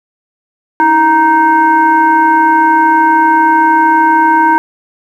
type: tone with frequency modulation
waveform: sine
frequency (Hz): 936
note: A#5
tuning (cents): +7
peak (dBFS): -5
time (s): 0.8-4.58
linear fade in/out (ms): 0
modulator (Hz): 613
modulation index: 0.79
effects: 7-bit